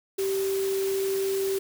sine tone in noise, 388.1 Hz, G4, 17 cents flat, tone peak -24 dBFS, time 0.18-1.59 s, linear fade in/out 10 ms, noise white, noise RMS -37 dBFS, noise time 0.18-1.59 s, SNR +10 dB, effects none

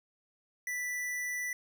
square tone, 1975.5 Hz, B6, in tune, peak -34 dBFS, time 0.67-1.53 s, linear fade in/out 2 ms, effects none

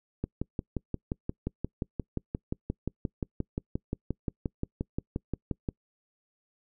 click train, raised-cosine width 3 ms, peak -17 dBFS, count 32, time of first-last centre 0.24-5.688 s, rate 5.69 Hz, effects noise-tail reverb RT60 0.1 s tail -26 dB re dry

